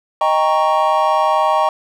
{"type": "chord", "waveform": "triangle", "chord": "Eb dominant seventh", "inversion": "none", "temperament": "equal with one note detuned", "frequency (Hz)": [622.3, 791.7, 932.3, 1108.7], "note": ["Eb5", "G5", "Bb5", "Db6"], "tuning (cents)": [0, 17, 0, 0], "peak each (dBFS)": -16, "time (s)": [0.21, 1.69], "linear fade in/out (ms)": 2, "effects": []}